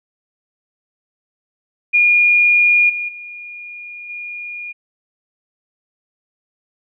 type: tone with level steps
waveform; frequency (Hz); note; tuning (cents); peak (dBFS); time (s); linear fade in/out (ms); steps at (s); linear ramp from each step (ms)
sine; 2429; D#7; -42; -9 / -20 / -30 / -26; 1.93-4.73; 20; 2.89 / 3.08 / 4.09; 10
effects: none